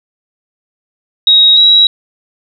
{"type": "tone pair in turn", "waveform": "sine", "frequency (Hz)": [3792, 3867], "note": ["A#7", "B7"], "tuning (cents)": [29, -37], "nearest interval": "unison", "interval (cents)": 34, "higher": "second", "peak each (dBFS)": -3, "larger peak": "neither", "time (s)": [[1.27, 1.57], [1.57, 1.87]], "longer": "neither", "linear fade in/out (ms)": 2, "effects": []}